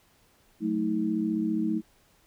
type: chord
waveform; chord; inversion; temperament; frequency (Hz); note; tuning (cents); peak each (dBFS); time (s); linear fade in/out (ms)
sine; D# diminished; first; equal with one note detuned; 185 / 220 / 318.6; F#3 / A3 / D#4; 0 / 0 / +41; -33 / -28 / -28; 0.6-1.82; 50
effects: pink hiss -63 dBFS RMS until 2.26 s